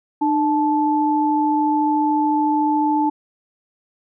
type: tone pair together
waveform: sine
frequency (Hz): 302.3 / 872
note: D#4 / A5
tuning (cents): -50 / -16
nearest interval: octave + tritone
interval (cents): 1834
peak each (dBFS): -18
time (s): 0.21-3.1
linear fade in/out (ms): 10
effects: none